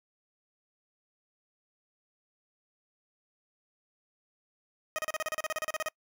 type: tone bursts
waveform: 15% pulse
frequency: 625 Hz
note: D#5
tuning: 8 cents sharp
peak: -24 dBFS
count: 16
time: 4.96-5.885 s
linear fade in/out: 0 ms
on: 25 ms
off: 35 ms
effects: noise-tail reverb RT60 0.1 s tail -26 dB re dry